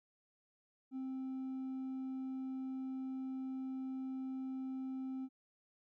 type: tone with hard clipping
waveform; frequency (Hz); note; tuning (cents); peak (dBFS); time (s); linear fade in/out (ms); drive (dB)
sine; 262.6; C4; +6; -40; 0.91-5.29; 50; 2
effects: none